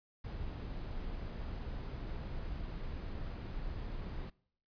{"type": "noise", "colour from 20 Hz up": "brown", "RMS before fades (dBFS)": -41, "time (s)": [0.24, 4.3], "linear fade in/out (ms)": 5, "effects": ["noise-tail reverb RT60 0.6 s tail -23 dB re dry", "resampled to 11025 Hz"]}